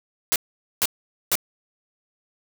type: noise bursts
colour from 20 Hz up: white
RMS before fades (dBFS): -20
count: 3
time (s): 0.32-1.354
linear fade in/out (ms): 0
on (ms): 38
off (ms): 460
effects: none